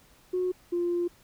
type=tone pair in turn; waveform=sine; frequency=364.8 / 348.4 Hz; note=F#4 / F4; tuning=-24 / -4 cents; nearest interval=minor second; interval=80 cents; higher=first; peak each=-24 dBFS; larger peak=neither; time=0.33-0.52 / 0.72-1.08 s; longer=second; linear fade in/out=10 ms; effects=tanh soft clip ceiling -20 dBFS + pink hiss -59 dBFS RMS until 1.23 s